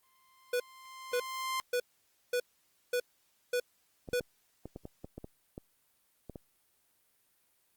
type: tone with exponential growth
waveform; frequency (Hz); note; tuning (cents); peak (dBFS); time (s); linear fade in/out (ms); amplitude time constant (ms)
sawtooth; 1046.5; C6; 0; -27; 0.03-1.6; 0; 340
type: tone bursts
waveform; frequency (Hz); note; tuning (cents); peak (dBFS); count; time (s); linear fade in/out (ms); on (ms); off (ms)
square; 491.7; B4; -8; -29; 7; 0.53-4.2; 5; 70; 530
type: clicks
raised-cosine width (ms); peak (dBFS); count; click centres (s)
2; -29; 12; 4.088 / 4.132 / 4.208 / 4.656 / 4.761 / 4.854 / 5.045 / 5.18 / 5.244 / 5.579 / 6.297 / 6.358
effects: white hiss -72 dBFS RMS until 7.76 s + Opus 32 kbps